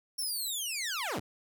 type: linear sweep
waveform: 15% pulse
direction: down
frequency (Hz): 5510 to 47.81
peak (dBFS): -26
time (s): 0.18-1.2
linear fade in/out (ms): 10
effects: none